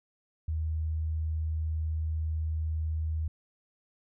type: tone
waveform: sine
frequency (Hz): 79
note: D#2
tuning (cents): +27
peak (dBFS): -28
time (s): 0.48-3.28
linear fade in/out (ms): 5
effects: none